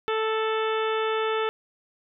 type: harmonic tone with a mistuned harmonic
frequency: 440 Hz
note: A4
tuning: in tune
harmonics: 1 / 2 / 3 / 4 / 5 / 6 / 7 / 8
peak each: -25 / -32 / -30 / -36 / -39 / -38 / -40 / -39 dBFS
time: 0.08-1.49 s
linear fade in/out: 0 ms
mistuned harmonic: 7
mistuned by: -31 cents
effects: none